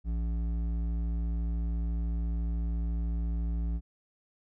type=tone with hard clipping; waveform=sine; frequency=57 Hz; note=A#1; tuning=38 cents flat; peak=-30 dBFS; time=0.04-3.81 s; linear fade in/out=50 ms; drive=9 dB; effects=none